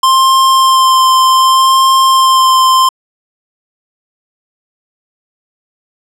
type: tone with vibrato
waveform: square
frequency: 1051 Hz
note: C6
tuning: 7 cents sharp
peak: -6 dBFS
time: 0.03-2.89 s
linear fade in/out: 5 ms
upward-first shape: sine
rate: 0.66 Hz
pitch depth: 13 cents each way
effects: low-pass 11000 Hz 12 dB/octave